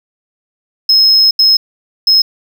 triangle tone bursts at uneven times, 5160 Hz, E8, 38 cents flat, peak -4 dBFS, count 3, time 0.89-1.31 / 1.39-1.57 / 2.07-2.22 s, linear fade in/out 5 ms, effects none

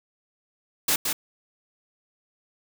white noise with echo, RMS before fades -22 dBFS, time 0.88-0.96 s, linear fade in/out 5 ms, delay 170 ms, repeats 1, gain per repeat -4 dB, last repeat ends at 1.13 s, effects none

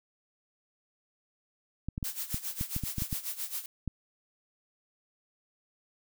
clicks, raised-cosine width 5 ms, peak -21 dBFS, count 11, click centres 1.886 / 1.979 / 2.028 / 2.344 / 2.611 / 2.764 / 2.837 / 2.983 / 3.021 / 3.128 / 3.877 s
blue noise with tremolo, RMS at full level -34 dBFS, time 2.04-3.66 s, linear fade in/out 2 ms, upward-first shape sine, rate 7.4 Hz, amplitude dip 80%
effects none

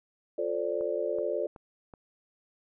sine chord, D minor seventh, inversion first, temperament just, 352.4 / 440.5 / 528.6 / 587.3 Hz, F4 / A4 / C5 / D5, +16 / +2 / +18 / 0 cents, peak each -35 / -33 / -34 / -32 dBFS, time 0.38-1.47 s, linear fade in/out 5 ms
click train, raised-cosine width 1 ms, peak -33 dBFS, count 4, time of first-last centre 0.81-1.938 s, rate 2.66 Hz
effects none

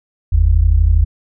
sine tone pair together, 47.62 / 80 Hz, G1 / D#2, -49 / +49 cents, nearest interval major sixth, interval 898 cents, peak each -11 dBFS, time 0.32-1.05 s, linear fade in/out 10 ms, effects none

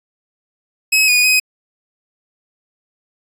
sawtooth tone with pitch steps, 2559 / 2466 / 2515 Hz, D#7 / D#7 / D#7, +48 / -16 / +18 cents, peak -7 dBFS, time 0.92-1.4 s, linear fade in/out 10 ms, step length 160 ms, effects resampled to 32000 Hz

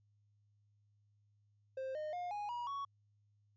triangle tone with pitch steps, 527 / 612.4 / 711.6 / 827 / 961 / 1116.7 Hz, C5 / D#5 / F5 / G#5 / B5 / C#6, +12 / -28 / +32 / -8 / -48 / +12 cents, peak -37 dBFS, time 1.77-2.85 s, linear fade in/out 5 ms, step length 180 ms, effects added 103 Hz sine -70 dBFS peak until 3.56 s + resampled to 16000 Hz

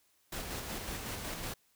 pink noise with tremolo, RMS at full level -39 dBFS, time 0.32-1.54 s, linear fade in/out 5 ms, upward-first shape square, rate 5.4 Hz, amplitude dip 30%, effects white hiss -71 dBFS RMS until 1.75 s

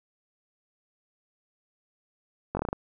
slowing click train, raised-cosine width 1 ms, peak -15 dBFS, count 7, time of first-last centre 2.55-2.73 s, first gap 20 ms, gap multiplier 1.16, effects none

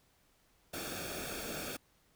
pink noise with comb filter, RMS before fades -41 dBFS, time 0.73-1.77 s, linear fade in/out 10 ms, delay 1 ms, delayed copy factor -0.75, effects pink hiss -70 dBFS RMS until 2.15 s

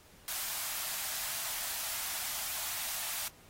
white high-pass noise, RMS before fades -37 dBFS, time 0.28-3.28 s, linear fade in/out 0 ms, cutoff 610 Hz, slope 96 dB/octave, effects pink hiss -59 dBFS RMS until 3.49 s + AAC 48 kbps

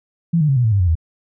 sine tone with pitch steps, 167.8 / 151.23 / 136.3 / 122.84 / 110.71 / 99.77 / 89.92 / 81.04 Hz, E3 / D#3 / C#3 / B2 / A2 / G2 / F#2 / E2, +31 / -49 / -29 / -9 / +11 / +31 / -49 / -29 cents, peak -12 dBFS, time 0.33-0.954 s, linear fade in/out 10 ms, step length 78 ms, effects none

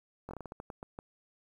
slowing click train, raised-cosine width 1 ms, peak -28 dBFS, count 11, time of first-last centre 0.29-0.989 s, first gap 20 ms, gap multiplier 1.26, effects 10-bit

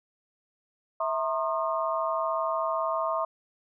sine tone cluster, 652 / 931 / 1069 / 1222 Hz, E5 / A#5 / C6 / D#6, -19 / -2 / +37 / -32 cents, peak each -29 / -35 / -30 / -33 dBFS, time 1-3.25 s, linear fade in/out 5 ms, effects none

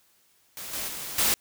white noise with level steps, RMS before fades -38 / -32 / -36 / -23 dBFS, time 0.57-1.34 s, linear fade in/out 0 ms, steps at 0.73 / 0.88 / 1.18 s, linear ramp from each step 5 ms, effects white hiss -64 dBFS RMS until 1.4 s

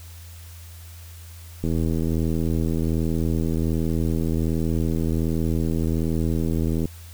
click train, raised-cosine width 3 ms, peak -12 dBFS, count 425, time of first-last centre 1.64-6.855 s, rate 81.3 Hz, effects added 84 Hz sine -39 dBFS peak until 7.13 s + white hiss -48 dBFS RMS until 7.13 s

